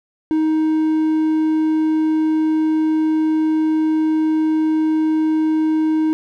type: tone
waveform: triangle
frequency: 313.7 Hz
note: D#4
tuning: 14 cents sharp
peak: -12 dBFS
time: 0.31-6.13 s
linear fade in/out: 0 ms
effects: none